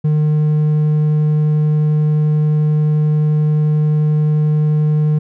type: tone with hard clipping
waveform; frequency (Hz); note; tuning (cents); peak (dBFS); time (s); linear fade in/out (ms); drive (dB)
sine; 151.9; D#3; -41; -12; 0.04-5.19; 10; 3
effects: none